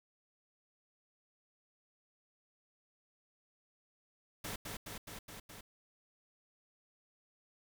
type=noise with echo; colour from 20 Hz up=pink; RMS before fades=-42 dBFS; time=4.44-4.56 s; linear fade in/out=5 ms; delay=210 ms; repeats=5; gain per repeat=-2 dB; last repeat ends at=5.61 s; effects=none